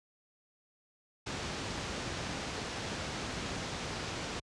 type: low-pass noise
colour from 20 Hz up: pink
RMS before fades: -38 dBFS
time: 1.26-4.4 s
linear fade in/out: 10 ms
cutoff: 6800 Hz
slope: 24 dB/octave
effects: high-pass 60 Hz 12 dB/octave + resampled to 24000 Hz